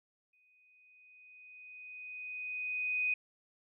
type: tone with exponential growth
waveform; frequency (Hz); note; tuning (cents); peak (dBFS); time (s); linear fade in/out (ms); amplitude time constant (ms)
sine; 2495; D#7; +4; -28; 0.33-3.14; 5; 610
effects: none